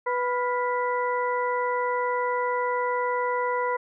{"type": "harmonic tone with a mistuned harmonic", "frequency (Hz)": 493.9, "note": "B4", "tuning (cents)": 0, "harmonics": [1, 2, 3, 4], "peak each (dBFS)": [-27, -26, -35, -34], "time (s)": [0.06, 3.77], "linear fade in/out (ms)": 10, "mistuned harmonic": 3, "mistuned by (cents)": -80, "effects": []}